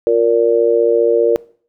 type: tone with amplitude modulation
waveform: sine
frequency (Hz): 466.2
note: A#4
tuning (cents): 0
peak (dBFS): -5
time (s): 0.07-1.36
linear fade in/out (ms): 0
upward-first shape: sine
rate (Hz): 115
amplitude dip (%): 100
effects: noise-tail reverb RT60 0.5 s tail -22 dB re dry